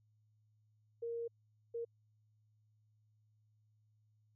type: tone bursts at uneven times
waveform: sine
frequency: 466.2 Hz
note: A#4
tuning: in tune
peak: -38 dBFS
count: 2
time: 1.02-1.28 / 1.74-1.85 s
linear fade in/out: 10 ms
effects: added 107 Hz sine -70 dBFS peak until 4.35 s